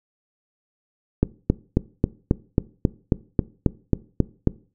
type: click train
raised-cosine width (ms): 3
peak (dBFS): -3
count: 13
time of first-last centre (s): 1.23-4.473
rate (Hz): 3.7
effects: noise-tail reverb RT60 0.4 s tail -20 dB re dry